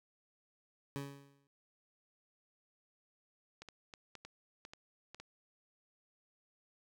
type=tone with exponential decay; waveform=20% pulse; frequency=140 Hz; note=C#3; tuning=18 cents sharp; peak=-32 dBFS; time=0.96-1.47 s; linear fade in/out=0 ms; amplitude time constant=110 ms
type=clicks; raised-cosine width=0.2 ms; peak=-32 dBFS; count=9; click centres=3.62 / 3.687 / 3.938 / 4.153 / 4.25 / 4.651 / 4.735 / 5.146 / 5.2 s
effects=none